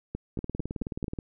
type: two click trains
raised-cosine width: 3 ms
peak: -19 / -20 dBFS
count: 5 / 16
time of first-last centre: 0.15-1.043 / 0.39-1.188 s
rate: 4.48 / 18.8 Hz
effects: none